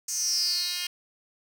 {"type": "tone with high-pass filter sweep", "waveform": "10% pulse", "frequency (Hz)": 355.4, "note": "F4", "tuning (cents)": 30, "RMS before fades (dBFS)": -28, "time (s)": [0.08, 0.87], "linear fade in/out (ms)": 5, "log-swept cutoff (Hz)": [6800, 3300], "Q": 9.3, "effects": []}